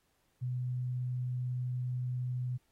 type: tone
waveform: sine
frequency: 125.2 Hz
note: B2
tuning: 24 cents sharp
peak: -32 dBFS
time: 0.41-2.58 s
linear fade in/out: 20 ms
effects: pink hiss -75 dBFS RMS until 2.71 s + AAC 48 kbps